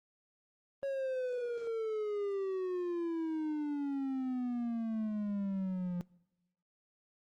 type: exponential sweep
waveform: triangle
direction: down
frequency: 554.4 to 174.61 Hz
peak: -31 dBFS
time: 0.83-6.01 s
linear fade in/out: 0 ms
effects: noise-tail reverb RT60 1.0 s tail -24 dB re dry + Opus 24 kbps